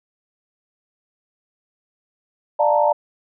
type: chord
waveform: sine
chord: Bb major seventh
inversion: first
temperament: equal with one note detuned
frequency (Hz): 592.1 / 698.5 / 880 / 932.3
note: D5 / F5 / A5 / Bb5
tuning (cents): +14 / 0 / 0 / 0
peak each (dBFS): -17 / -22 / -19 / -21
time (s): 2.59-2.93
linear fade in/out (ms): 10
effects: none